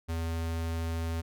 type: tone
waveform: square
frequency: 82.41 Hz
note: E2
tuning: in tune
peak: -31 dBFS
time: 0.08-1.22 s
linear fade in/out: 20 ms
effects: none